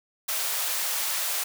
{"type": "high-pass noise", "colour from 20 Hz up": "white", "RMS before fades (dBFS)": -28, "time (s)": [0.28, 1.44], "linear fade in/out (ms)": 10, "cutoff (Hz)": 530, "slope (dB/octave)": 24, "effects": []}